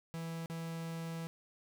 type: tone with dropouts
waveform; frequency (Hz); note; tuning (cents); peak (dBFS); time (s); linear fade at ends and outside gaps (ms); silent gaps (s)
45% pulse; 164.81; E3; 0; -39; 0.14-1.27; 0; 0.459-0.499
effects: none